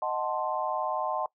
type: chord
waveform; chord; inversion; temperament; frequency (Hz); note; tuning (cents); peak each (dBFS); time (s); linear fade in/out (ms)
sine; D# diminished seventh; none; equal; 622.3 / 740 / 880 / 1046.5; D#5 / F#5 / A5 / C6; 0 / 0 / 0 / 0; -33; 0.02-1.26; 2
effects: noise-tail reverb RT60 0.1 s tail -21 dB re dry